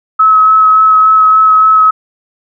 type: tone with vibrato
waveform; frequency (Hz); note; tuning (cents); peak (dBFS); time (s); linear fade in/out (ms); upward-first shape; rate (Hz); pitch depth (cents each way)
sine; 1287; E6; -42; -3; 0.19-1.91; 10; sine; 3.5; 12
effects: none